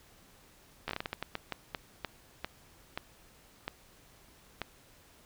slowing click train, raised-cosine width 0.3 ms, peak -18 dBFS, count 17, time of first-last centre 0.88-4.617 s, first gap 13 ms, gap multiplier 1.33, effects pink hiss -60 dBFS RMS until 5.25 s

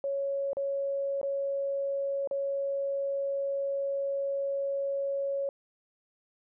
sine tone with dropouts, 554.4 Hz, C#5, in tune, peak -28 dBFS, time 0.04-5.49 s, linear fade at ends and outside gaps 1 ms, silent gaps 0.532-0.569 / 1.214-1.23 / 2.274-2.311 s, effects none

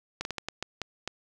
slowing click train, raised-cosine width 0.2 ms, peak -15 dBFS, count 8, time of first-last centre 0.21-1.076 s, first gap 41 ms, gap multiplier 1.36, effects none

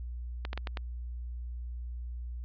clicks, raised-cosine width 0.3 ms, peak -20 dBFS, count 5, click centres 0.451 / 0.531 / 0.576 / 0.672 / 0.772 s, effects added 60 Hz sine -36 dBFS peak until 2.44 s + resampled to 11025 Hz

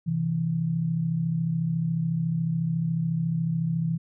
sine tone pair together, 130.81 / 164.81 Hz, C3 / E3, 0 / 0 cents, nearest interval major third, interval 400 cents, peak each -30 / -24 dBFS, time 0.06-3.98 s, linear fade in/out 20 ms, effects none

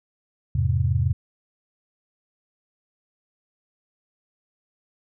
sine chord, E augmented, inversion none, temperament equal with one note detuned, 84.43 / 103.83 / 130.81 Hz, E2 / G#2 / B#2, +42 / 0 / 0 cents, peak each -23 dBFS, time 0.55-1.13 s, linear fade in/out 5 ms, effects none

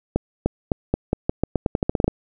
accelerating click train, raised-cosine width 2 ms, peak -5 dBFS, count 16, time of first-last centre 0.16-2.08 s, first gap 300 ms, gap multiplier 0.86, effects none

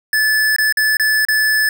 square tone with dropouts, 1735 Hz, A6, 25 cents flat, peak -13 dBFS, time 0.13-1.69 s, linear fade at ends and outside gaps 2 ms, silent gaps 0.563-0.584 / 0.725-0.771 / 0.97-0.997 / 1.251-1.285 s, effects none

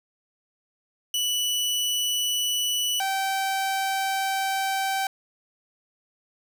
sawtooth tone pair in turn, 2960 / 774.6 Hz, F#7 / G5, 0 / -21 cents, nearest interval octave + major seventh, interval 2321 cents, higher first, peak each -20 dBFS, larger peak neither, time 1.14-3 / 3-5.07 s, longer second, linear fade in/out 2 ms, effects none

